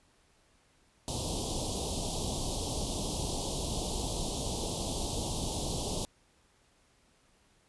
pink band-stop noise, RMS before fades -34 dBFS, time 1.08-6.05 s, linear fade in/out 0 ms, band 950 to 3100 Hz, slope 48 dB/octave, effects pink hiss -67 dBFS RMS until 7.68 s + resampled to 24000 Hz

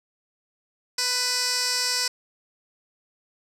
15% pulse tone with band-pass filter, 497.1 Hz, B4, 11 cents sharp, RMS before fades -25 dBFS, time 0.98-2.08 s, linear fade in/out 5 ms, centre 5900 Hz, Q 2.2, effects none

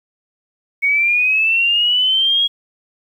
sine linear sweep, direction up, 2217 to 3314 Hz, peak -12 dBFS, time 0.82-2.48 s, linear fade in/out 20 ms, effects 8-bit

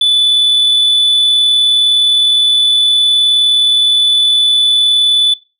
sine tone with amplitude modulation, 3481 Hz, A7, 19 cents flat, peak -4 dBFS, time 0.01-5.34 s, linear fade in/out 5 ms, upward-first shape sine, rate 39.4 Hz, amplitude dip 25%, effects noise-tail reverb RT60 0.3 s tail -20 dB re dry + tanh soft clip ceiling -6 dBFS

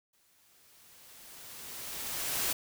white noise with exponential growth, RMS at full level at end -30 dBFS, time 0.13-2.53 s, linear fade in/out 5 ms, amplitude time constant 520 ms, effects none

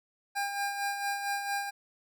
25% pulse tone with tremolo, 803 Hz, G5, 41 cents sharp, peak -25 dBFS, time 0.35-1.71 s, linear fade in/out 20 ms, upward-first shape sine, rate 4.4 Hz, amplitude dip 50%, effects none

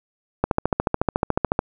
click train, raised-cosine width 1 ms, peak -4 dBFS, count 17, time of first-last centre 0.44-1.591 s, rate 13.9 Hz, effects none

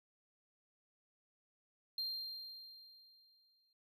triangle tone with exponential decay, 4186 Hz, C8, in tune, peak -35 dBFS, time 1.98-3.73 s, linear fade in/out 2 ms, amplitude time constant 380 ms, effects none

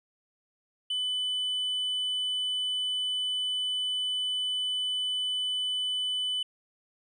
sine tone with tanh clipping, 3000 Hz, F#7, 23 cents sharp, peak -28 dBFS, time 0.9-6.43 s, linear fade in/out 5 ms, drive 2 dB, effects none

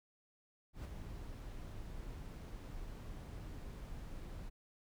brown noise with ADSR envelope, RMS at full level -42 dBFS, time 0.73-4.5 s, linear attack 120 ms, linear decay 5 ms, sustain -5 dB, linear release 20 ms, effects none

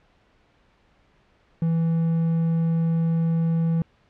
triangle tone, 164.81 Hz, E3, in tune, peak -17 dBFS, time 1.62-3.82 s, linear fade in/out 2 ms, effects pink hiss -61 dBFS RMS until 4.09 s + low-pass 3000 Hz 12 dB/octave

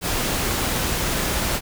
pink noise, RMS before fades -23 dBFS, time 0.01-1.61 s, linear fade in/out 50 ms, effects none

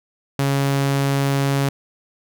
sawtooth tone, 138.59 Hz, C#3, in tune, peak -13 dBFS, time 0.39-1.69 s, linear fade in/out 2 ms, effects none

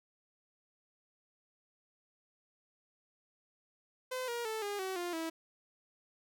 sawtooth tone with pitch steps, 511 / 474 / 439.7 / 407.9 / 378.4 / 351 / 325.7 Hz, C5 / A#4 / A4 / G#4 / F#4 / F4 / E4, -41 / +29 / -1 / -31 / +39 / +9 / -21 cents, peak -32 dBFS, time 4.11-5.3 s, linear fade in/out 10 ms, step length 170 ms, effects none

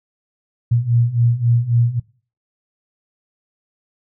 sine beating tone pair, 116.5 / 120.2 Hz, A#2 / B2, -1 / -46 cents, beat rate 3.7 Hz, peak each -18 / -15 dBFS, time 0.71-2 s, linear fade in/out 10 ms, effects noise-tail reverb RT60 0.4 s tail -22 dB re dry

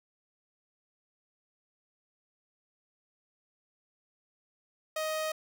sawtooth tone, 626 Hz, D#5, 10 cents sharp, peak -27 dBFS, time 4.96-5.32 s, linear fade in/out 5 ms, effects none

